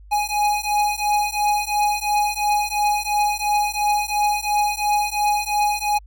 square beating tone pair, 830.6 / 833.5 Hz, G#5 / G#5, 0 / +6 cents, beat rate 2.9 Hz, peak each -22 dBFS, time 0.11-5.99 s, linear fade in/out 20 ms, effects added 50 Hz sine -41 dBFS peak until 6.06 s

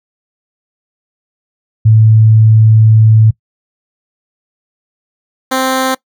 sine / 10% pulse tone pair in turn, 110 / 261.6 Hz, A2 / C4, 0 / 0 cents, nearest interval octave + minor third, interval 1500 cents, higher second, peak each -3 dBFS, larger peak neither, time 1.85-3.31 / 5.51-5.95 s, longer first, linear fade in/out 10 ms, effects noise-tail reverb RT60 0.1 s tail -22 dB re dry

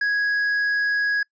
sine tone with tanh clipping, 1661.2 Hz, G#6, in tune, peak -20 dBFS, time 0.01-1.23 s, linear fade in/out 5 ms, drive 5 dB, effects noise-tail reverb RT60 0.1 s tail -26 dB re dry + resampled to 16000 Hz

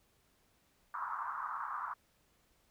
white band-pass noise, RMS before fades -40 dBFS, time 0.94-1.94 s, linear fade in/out 2 ms, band 950 to 1300 Hz, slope 48 dB/octave, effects pink hiss -72 dBFS RMS until 2.7 s

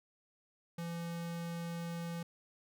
square tone, 169.3 Hz, E3, 46 cents sharp, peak -39 dBFS, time 0.78-2.23 s, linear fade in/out 5 ms, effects none

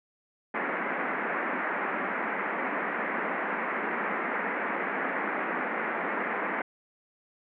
white band-pass noise, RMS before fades -31 dBFS, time 0.54-6.62 s, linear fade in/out 5 ms, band 190 to 2100 Hz, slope 48 dB/octave, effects none

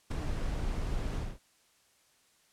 brown noise with ADSR envelope, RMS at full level -27 dBFS, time 0.1-1.39 s, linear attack 16 ms, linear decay 5 ms, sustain -6 dB, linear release 210 ms, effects white hiss -67 dBFS RMS until 2.52 s + low-pass 10000 Hz 12 dB/octave

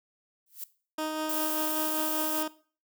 violet noise with exponential growth, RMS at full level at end -33 dBFS, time 0.46-0.64 s, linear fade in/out 5 ms, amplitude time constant 37 ms
15% pulse tone with tremolo, 311.1 Hz, D#4, in tune, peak -23 dBFS, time 0.98-2.48 s, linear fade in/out 5 ms, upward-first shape sine, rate 5.1 Hz, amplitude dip 30%
violet noise, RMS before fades -32 dBFS, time 1.29-2.43 s, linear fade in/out 5 ms
effects noise-tail reverb RT60 0.4 s tail -18 dB re dry

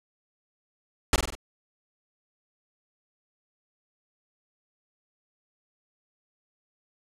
pink noise with echo, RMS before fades -19 dBFS, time 1.13-1.16 s, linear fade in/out 2 ms, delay 48 ms, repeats 4, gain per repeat -5 dB, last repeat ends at 1.352 s, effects low-pass 9000 Hz 12 dB/octave

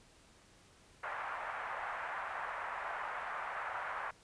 pink band-pass noise, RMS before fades -41 dBFS, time 1.03-4.11 s, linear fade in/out 5 ms, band 750 to 1800 Hz, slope 24 dB/octave, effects pink hiss -63 dBFS RMS until 4.23 s + resampled to 22050 Hz

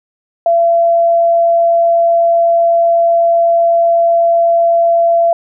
sine tone, 677 Hz, E5, 46 cents sharp, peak -7 dBFS, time 0.46-5.33 s, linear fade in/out 2 ms, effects none

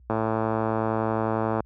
click train, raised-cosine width 1 ms, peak -11 dBFS, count 168, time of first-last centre 0.1-1.605 s, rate 111 Hz, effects added 60 Hz sine -43 dBFS peak until 1.65 s + high-pass 80 Hz 12 dB/octave

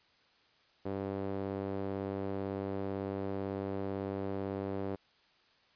sawtooth tone with band-pass filter, 98 Hz, G2, in tune, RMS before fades -37 dBFS, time 0.85-4.96 s, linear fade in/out 10 ms, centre 430 Hz, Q 1.3, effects white hiss -67 dBFS RMS until 5.75 s + resampled to 11025 Hz

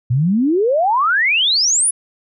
sine exponential sweep, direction up, 115.1 to 10520 Hz, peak -12 dBFS, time 0.1-1.91 s, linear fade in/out 10 ms, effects none

